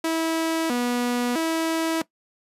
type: tone with vibrato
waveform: sawtooth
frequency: 281.5 Hz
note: C#4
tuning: 27 cents sharp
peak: -18 dBFS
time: 0.04-2.02 s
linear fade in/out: 5 ms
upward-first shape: square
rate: 0.76 Hz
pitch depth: 250 cents each way
effects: noise-tail reverb RT60 0.1 s tail -19 dB re dry + resampled to 32000 Hz